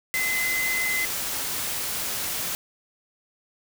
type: tone in noise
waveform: sine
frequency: 2045 Hz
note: C7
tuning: 40 cents flat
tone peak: -24 dBFS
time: 0.14-1.05 s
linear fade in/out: 0 ms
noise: white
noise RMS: -29 dBFS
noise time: 0.14-2.55 s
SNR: +2 dB
effects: none